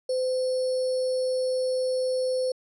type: tone with sample-and-hold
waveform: sine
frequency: 512 Hz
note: C5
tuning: 38 cents flat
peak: -23 dBFS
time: 0.09-2.52 s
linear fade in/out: 5 ms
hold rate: 4900 Hz
effects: resampled to 24000 Hz